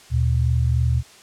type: tone pair together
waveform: sine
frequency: 76.69 / 120 Hz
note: D#2 / B2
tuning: -24 / -49 cents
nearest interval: minor sixth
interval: 775 cents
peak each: -19 / -19 dBFS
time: 0.1-1.03 s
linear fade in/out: 50 ms
effects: white hiss -47 dBFS RMS until 1.22 s + low-pass 8000 Hz 12 dB/octave